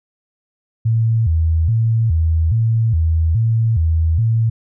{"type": "tone with vibrato", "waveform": "sine", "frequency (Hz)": 95.8, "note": "G2", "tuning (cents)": -39, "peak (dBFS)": -12, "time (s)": [0.85, 4.5], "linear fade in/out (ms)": 10, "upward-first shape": "square", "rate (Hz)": 1.2, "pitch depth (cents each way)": 290, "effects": []}